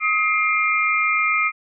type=tone cluster; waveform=sine; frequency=1264 / 2111 / 2384 Hz; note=D#6 / C7 / D7; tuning=+27 / +15 / +25 cents; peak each=-21 dBFS; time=0-1.52 s; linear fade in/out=50 ms; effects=none